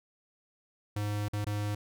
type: tone with dropouts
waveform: square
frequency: 103.83 Hz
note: G#2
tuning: in tune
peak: -31 dBFS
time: 0.96-1.75 s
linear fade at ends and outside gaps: 5 ms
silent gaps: 1.284-1.332 / 1.446-1.466 s
effects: none